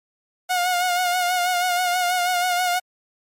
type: tone with vibrato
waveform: sawtooth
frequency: 719 Hz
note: F#5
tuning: 50 cents flat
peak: -15 dBFS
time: 0.49-2.8 s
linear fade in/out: 20 ms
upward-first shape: sine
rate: 6.2 Hz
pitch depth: 41 cents each way
effects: MP3 64 kbps